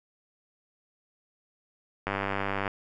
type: click train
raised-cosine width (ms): 0.5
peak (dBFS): -14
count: 61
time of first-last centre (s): 2.07-2.678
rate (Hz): 98.7
effects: none